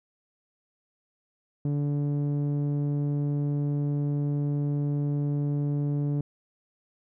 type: tone with low-pass filter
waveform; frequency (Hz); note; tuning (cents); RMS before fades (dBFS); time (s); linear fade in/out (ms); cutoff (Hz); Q
sawtooth; 144.8; D3; -24; -27; 1.65-6.21; 2; 310; 0.87
effects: none